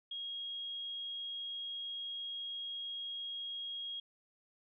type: tone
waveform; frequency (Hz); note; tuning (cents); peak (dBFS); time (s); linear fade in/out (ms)
sine; 3277; G#7; -24; -39; 0.11-4; 5
effects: none